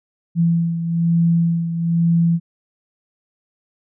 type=beating tone pair; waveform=sine; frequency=167.9 / 169 Hz; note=E3 / E3; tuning=+32 / +43 cents; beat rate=1.1 Hz; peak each=-15 / -22 dBFS; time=0.35-2.4 s; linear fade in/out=50 ms; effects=none